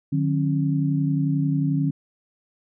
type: tone cluster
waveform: sine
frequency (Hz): 150.9 / 182.2 / 272.7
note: D3 / F#3 / C#4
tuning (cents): +47 / -26 / -28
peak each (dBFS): -21 / -29 / -24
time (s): 0.12-1.91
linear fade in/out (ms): 10
effects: none